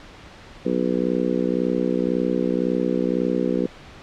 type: harmonic tone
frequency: 61.9 Hz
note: B1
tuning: 5 cents sharp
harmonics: 3 / 4 / 5 / 6 / 7 / 8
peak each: -26 / -25 / -26 / -27 / -28 / -27 dBFS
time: 0.65-3.67 s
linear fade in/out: 10 ms
effects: pink hiss -43 dBFS RMS until 4.02 s + low-pass 4000 Hz 12 dB/octave